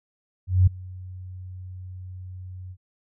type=tone with ADSR envelope; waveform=sine; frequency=92 Hz; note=F#2; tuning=9 cents flat; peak=-11 dBFS; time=0.47-2.77 s; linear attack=200 ms; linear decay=7 ms; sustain=-24 dB; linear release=60 ms; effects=none